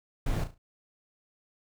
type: noise with echo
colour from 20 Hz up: brown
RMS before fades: -29 dBFS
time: 0.26-0.44 s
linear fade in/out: 5 ms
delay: 35 ms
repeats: 4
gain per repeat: -9 dB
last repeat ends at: 0.58 s
effects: none